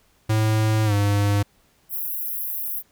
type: tone with pitch glide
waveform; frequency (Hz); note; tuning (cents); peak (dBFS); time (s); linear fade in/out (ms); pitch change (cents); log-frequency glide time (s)
square; 109.1 to 101.79; A2 to G#2; -14 to -34; -18; 0.29-1.43; 10; -120; 0.85-0.93
type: high-pass noise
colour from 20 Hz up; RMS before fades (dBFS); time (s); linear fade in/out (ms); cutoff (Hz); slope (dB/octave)
white; -28; 1.89-2.83; 50; 11000; 96
effects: pink hiss -61 dBFS RMS until 2.91 s